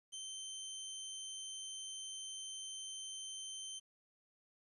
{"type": "tone", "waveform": "20% pulse", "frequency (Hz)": 3104, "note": "G7", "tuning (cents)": -18, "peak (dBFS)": -39, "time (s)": [0.12, 3.8], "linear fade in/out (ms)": 20, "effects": ["resampled to 24000 Hz", "12-bit"]}